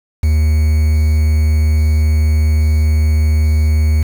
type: tone with quantisation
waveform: triangle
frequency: 77.1 Hz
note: D#2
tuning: 15 cents flat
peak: -7 dBFS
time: 0.23-4.03 s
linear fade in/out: 5 ms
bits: 5
effects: none